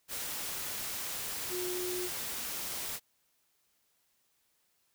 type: tone in noise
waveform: sine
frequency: 360.9 Hz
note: F#4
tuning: 43 cents flat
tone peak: -35 dBFS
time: 1.49-2.1 s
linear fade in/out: 50 ms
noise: white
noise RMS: -38 dBFS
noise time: 0.08-3 s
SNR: 0 dB
effects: white hiss -74 dBFS RMS until 4.94 s